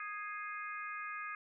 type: harmonic tone with a mistuned harmonic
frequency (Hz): 414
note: G#4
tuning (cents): -5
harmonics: 3 / 4 / 5 / 6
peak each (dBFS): -43 / -45 / -47 / -49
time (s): 0-1.35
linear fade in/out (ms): 2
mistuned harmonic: 5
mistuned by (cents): +31
effects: none